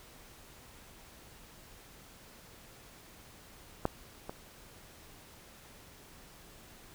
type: clicks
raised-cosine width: 1 ms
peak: -14 / -25 dBFS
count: 2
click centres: 3.854 / 4.295 s
effects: pink hiss -55 dBFS RMS until 6.94 s